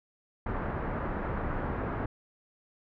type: low-pass noise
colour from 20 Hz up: pink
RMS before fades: -33 dBFS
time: 0.46-2.06 s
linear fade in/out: 5 ms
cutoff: 1600 Hz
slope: 24 dB/octave
effects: none